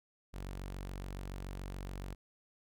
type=tone; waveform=sawtooth; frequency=47.04 Hz; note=F#1; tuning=29 cents sharp; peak=-37 dBFS; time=0.33-2.15 s; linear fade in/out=20 ms; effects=none